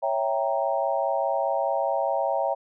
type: chord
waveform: sine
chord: C# diminished seventh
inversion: none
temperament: equal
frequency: 554.4 / 659.3 / 784 / 932.3 Hz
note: C#5 / E5 / G5 / Bb5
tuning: 0 / 0 / 0 / 0 cents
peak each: -27 / -27 / -28 / -30 dBFS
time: 0.02-2.55 s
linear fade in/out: 20 ms
effects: none